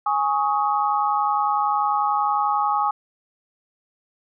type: chord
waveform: sine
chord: Ab suspended fourth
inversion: none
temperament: equal with one note detuned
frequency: 830.6 / 1108.7 / 1259.7 Hz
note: Ab5 / Db6 / Eb6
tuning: 0 / 0 / +21 cents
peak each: -21 / -24 / -24 dBFS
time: 0.06-2.91 s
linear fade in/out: 5 ms
effects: none